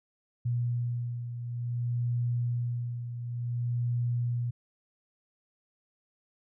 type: beating tone pair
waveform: sine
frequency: 120.3 / 120.86 Hz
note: B2 / B2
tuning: -45 / -37 cents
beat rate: 0.56 Hz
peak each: -29 / -36 dBFS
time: 0.45-4.51 s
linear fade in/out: 10 ms
effects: none